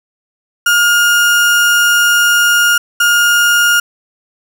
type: tone bursts at uneven times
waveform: 35% pulse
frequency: 1420 Hz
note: F6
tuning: 28 cents sharp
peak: -6 dBFS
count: 2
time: 0.66-2.78 / 3-3.8 s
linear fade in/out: 5 ms
effects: none